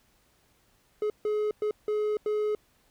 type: tone bursts at uneven times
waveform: triangle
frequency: 423.2 Hz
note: G#4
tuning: 33 cents sharp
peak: -23 dBFS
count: 5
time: 1.02-1.1 / 1.25-1.51 / 1.62-1.71 / 1.88-2.17 / 2.26-2.55 s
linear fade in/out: 2 ms
effects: pink hiss -66 dBFS RMS until 2.9 s